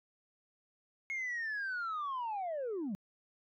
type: linear sweep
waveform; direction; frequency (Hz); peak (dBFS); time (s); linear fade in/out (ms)
sine; down; 2176 to 177.9; -33; 1.1-2.95; 0
effects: tanh soft clip ceiling -33 dBFS